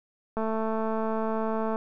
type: click train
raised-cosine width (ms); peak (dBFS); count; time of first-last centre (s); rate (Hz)
1; -17; 308; 0.37-1.759; 221
effects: none